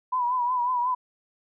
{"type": "tone with vibrato", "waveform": "sine", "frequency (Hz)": 987.8, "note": "B5", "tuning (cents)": 0, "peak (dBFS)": -22, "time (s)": [0.12, 0.95], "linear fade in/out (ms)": 10, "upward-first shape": "triangle", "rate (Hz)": 5.5, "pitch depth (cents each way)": 70, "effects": []}